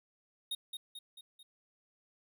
square tone with echo, 3723 Hz, A#7, 3 cents flat, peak -35 dBFS, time 0.51-0.55 s, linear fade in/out 5 ms, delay 220 ms, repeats 4, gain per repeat -5 dB, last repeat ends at 1.43 s, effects none

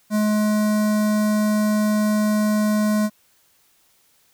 square tone with notch filter, 211.8 Hz, G#3, 34 cents sharp, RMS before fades -19 dBFS, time 0.1-3.1 s, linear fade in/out 50 ms, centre 2900 Hz, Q 0.94, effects white hiss -60 dBFS RMS until 4.33 s

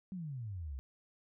sine exponential sweep, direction down, 196 to 62.6 Hz, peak -39 dBFS, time 0.12-0.79 s, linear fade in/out 0 ms, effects none

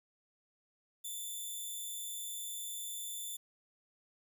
5% pulse tone, 3530 Hz, A7, 5 cents sharp, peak -32 dBFS, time 1.04-3.37 s, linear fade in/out 10 ms, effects 11-bit

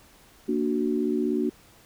sine chord, Bb augmented, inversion none, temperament equal, 233.1 / 293.7 / 370 Hz, Bb3 / D4 / F#4, 0 / 0 / 0 cents, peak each -27 dBFS, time 0.48-1.5 s, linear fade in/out 10 ms, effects pink hiss -55 dBFS RMS until 1.85 s

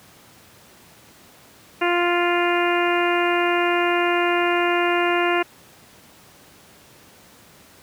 harmonic tone, 349.2 Hz, F4, in tune, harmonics 1 / 2 / 3 / 4 / 5 / 6 / 7 / 8, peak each -21 / -24 / -26 / -27 / -28 / -29 / -29 / -30 dBFS, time 1.81-5.43 s, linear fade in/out 10 ms, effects pink hiss -49 dBFS RMS until 7.82 s + high-pass 100 Hz 12 dB/octave

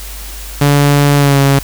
sawtooth tone with pitch glide, 143.4 to 138.52 Hz, D3 to C#3, -41 to -1 cents, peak -3 dBFS, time 0.61-1.59 s, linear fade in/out 5 ms, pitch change -60 cents, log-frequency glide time 1.17-1.39 s, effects added 50 Hz sine -26 dBFS peak until 1.63 s + white hiss -30 dBFS RMS until 1.63 s

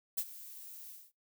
violet noise with ADSR envelope, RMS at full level -32 dBFS, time 0.17-1.12 s, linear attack 13 ms, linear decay 54 ms, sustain -17 dB, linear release 220 ms, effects noise-tail reverb RT60 0.2 s tail -24 dB re dry

